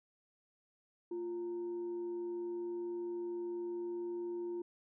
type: tone with frequency modulation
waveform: sine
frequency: 349.2 Hz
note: F4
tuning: in tune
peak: -37 dBFS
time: 1.11-4.62 s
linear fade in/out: 5 ms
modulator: 574 Hz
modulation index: 0.21
effects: none